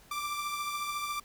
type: beating tone pair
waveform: sawtooth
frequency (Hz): 1174.7 / 1188.7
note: D6 / D6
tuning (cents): 0 / +21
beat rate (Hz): 14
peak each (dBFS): -30 / -37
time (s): 0.11-1.2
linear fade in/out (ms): 5
effects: pink hiss -58 dBFS RMS until 1.24 s